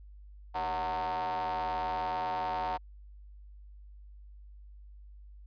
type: ring-modulated tone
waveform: 45% pulse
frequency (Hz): 87.5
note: F2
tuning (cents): +4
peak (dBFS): -28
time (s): 0.54-2.78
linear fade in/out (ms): 20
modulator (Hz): 826
effects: added 50 Hz sine -48 dBFS peak until 5.46 s + resampled to 11025 Hz